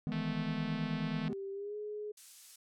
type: chord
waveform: triangle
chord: E major seventh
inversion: third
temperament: equal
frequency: 155.56 / 164.81 / 207.7 / 246.9 Hz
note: D#3 / E3 / G#3 / B3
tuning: 0 / 0 / 0 / 0 cents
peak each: -37 dBFS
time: 0.07-1.33 s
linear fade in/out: 0 ms
type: click train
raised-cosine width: 0.3 ms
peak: -29 dBFS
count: 255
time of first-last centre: 0.12-1.28 s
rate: 219 Hz
type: tone with pitch glide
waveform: sine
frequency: 392 to 420.1 Hz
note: G4 to G#4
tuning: 0 to +20 cents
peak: -38 dBFS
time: 1.29-2.12 s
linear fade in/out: 10 ms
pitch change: +120 cents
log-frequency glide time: 1.52-1.76 s
type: noise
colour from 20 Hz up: violet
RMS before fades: -45 dBFS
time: 2.17-2.56 s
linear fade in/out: 5 ms
effects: low-pass 8000 Hz 12 dB/octave